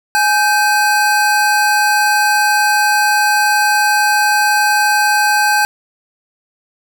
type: tone pair together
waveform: square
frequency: 837 / 1557.4 Hz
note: G#5 / G6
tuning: +13 / -12 cents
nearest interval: major seventh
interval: 1075 cents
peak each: -14 dBFS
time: 0.15-5.65 s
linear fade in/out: 0 ms
effects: none